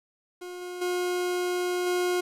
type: tone with level steps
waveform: 40% pulse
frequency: 358.5 Hz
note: F4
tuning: 45 cents sharp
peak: -36 / -34 / -25 / -23 dBFS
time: 0.41-2.21 s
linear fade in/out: 10 ms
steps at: 0.61 / 0.81 / 1.86 s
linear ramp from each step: 10 ms
effects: resampled to 32000 Hz + 10-bit